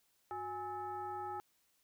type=tone with frequency modulation; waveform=sine; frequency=830.6 Hz; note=G#5; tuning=in tune; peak=-39 dBFS; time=0.31-1.4 s; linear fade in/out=0 ms; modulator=464 Hz; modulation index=0.92; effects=white hiss -75 dBFS RMS until 1.83 s